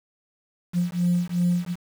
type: beating tone pair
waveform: sine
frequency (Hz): 174.61 / 177.31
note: F3 / F3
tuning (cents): 0 / +27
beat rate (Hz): 2.7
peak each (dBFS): -22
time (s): 0.73-1.76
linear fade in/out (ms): 50
effects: tanh soft clip ceiling -15 dBFS + 7-bit